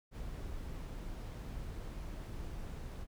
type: noise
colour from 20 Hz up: brown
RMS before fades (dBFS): -43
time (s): 0.11-3.07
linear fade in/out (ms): 50
effects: none